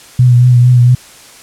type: tone with vibrato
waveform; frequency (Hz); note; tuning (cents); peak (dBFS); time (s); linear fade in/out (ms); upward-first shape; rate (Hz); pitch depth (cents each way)
sine; 123.47; B2; 0; -3; 0.19-0.95; 5; triangle; 4.4; 38
effects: white hiss -37 dBFS RMS until 1.42 s + low-pass 10000 Hz 12 dB/octave